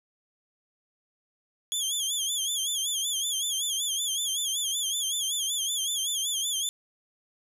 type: tone with vibrato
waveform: 20% pulse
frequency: 3322 Hz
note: G#7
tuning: in tune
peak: -21 dBFS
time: 1.72-6.69 s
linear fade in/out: 0 ms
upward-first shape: sine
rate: 5.3 Hz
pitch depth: 110 cents each way
effects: none